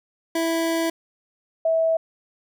25% pulse / sine tone pair in turn, 329.6 / 650.9 Hz, E4 / E5, 0 / -22 cents, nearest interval octave, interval 1178 cents, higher second, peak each -17 dBFS, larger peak neither, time 0.35-0.9 / 1.65-1.97 s, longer first, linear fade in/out 5 ms, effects none

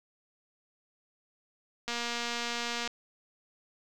click train, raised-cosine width 0.2 ms, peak -17 dBFS, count 237, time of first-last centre 1.88-2.876 s, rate 237 Hz, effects none

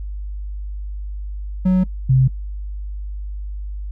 triangle / sine tone pair in turn, 185 / 130.81 Hz, F#3 / C3, 0 / 0 cents, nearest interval tritone, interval 600 cents, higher first, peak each -10 dBFS, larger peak neither, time 1.65-1.84 / 2.09-2.28 s, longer neither, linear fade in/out 10 ms, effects noise-tail reverb RT60 0.1 s tail -24 dB re dry + added 50 Hz sine -25 dBFS peak until 3.91 s

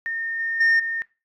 sine tone with level steps, 1825 Hz, A#6, 37 cents flat, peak -24 / -22 / -12 / -23 dBFS, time 0.06-1.02 s, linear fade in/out 0 ms, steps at 0.39 / 0.6 / 0.79 s, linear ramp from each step 10 ms, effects noise-tail reverb RT60 0.3 s tail -21 dB re dry + tanh soft clip ceiling -13 dBFS

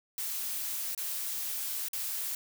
blue noise with dropouts, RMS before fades -35 dBFS, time 0.18-2.35 s, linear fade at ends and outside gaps 1 ms, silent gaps 0.949-0.977 / 1.885-1.932 s, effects none

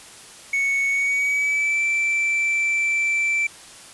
triangle tone with pitch glide, 2217 to 2334 Hz, C#7 to D7, 0 to -11 cents, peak -17 dBFS, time 0.53-3.47 s, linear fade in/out 5 ms, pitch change +89 cents, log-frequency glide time 0.88-1.82 s, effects white hiss -43 dBFS RMS until 3.93 s + resampled to 24000 Hz

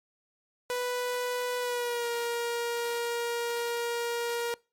sawtooth tone with pitch glide, 493.9 to 471.9 Hz, B4 to A#4, 0 to +21 cents, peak -25 dBFS, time 0.7-4.54 s, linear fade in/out 0 ms, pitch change -79 cents, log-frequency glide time 1.59-2.08 s, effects noise-tail reverb RT60 0.3 s tail -24 dB re dry + MP3 64 kbps

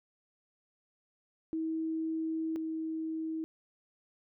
sine tone pair in turn, 321.2 / 319.8 Hz, E4 / D#4, -45 / +48 cents, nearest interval unison, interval 7 cents, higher first, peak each -31 / -33 dBFS, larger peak first, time 1.53-2.56 / 2.56-3.44 s, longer first, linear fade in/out 0 ms, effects none

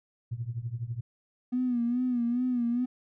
sine tone with tremolo, 117.7 Hz, A#2, 17 cents sharp, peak -27 dBFS, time 0.31-1.01 s, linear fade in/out 10 ms, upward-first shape triangle, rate 12 Hz, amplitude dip 95%
triangle tone with vibrato, 244.1 Hz, B3, 20 cents flat, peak -21 dBFS, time 1.52-2.86 s, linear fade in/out 20 ms, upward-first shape sine, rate 2.4 Hz, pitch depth 69 cents each way
effects tanh soft clip ceiling -23 dBFS

